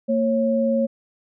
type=tone pair together; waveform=sine; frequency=228.9 / 547.6 Hz; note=A#3 / C#5; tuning=-31 / -21 cents; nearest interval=octave + minor third; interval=1510 cents; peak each=-20 dBFS; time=0.08-0.87 s; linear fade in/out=20 ms; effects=none